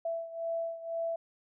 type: beating tone pair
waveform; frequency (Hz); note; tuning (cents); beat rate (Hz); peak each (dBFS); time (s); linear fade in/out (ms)
sine; 664 / 666; E5 / E5; +12 / +18; 2; -34 / -38; 0.05-1.16; 5
effects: none